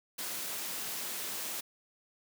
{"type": "high-pass noise", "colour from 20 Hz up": "white", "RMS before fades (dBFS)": -38, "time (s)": [0.18, 1.61], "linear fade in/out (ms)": 10, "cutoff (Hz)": 140, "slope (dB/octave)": 24, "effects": []}